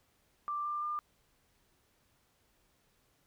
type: tone with pitch steps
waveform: sine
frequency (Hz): 1179 / 1189.9 / 1201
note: D6 / D6 / D6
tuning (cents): +6 / +22 / +38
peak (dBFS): -33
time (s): 0.48-0.99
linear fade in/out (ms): 0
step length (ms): 170
effects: pink hiss -72 dBFS RMS until 3.26 s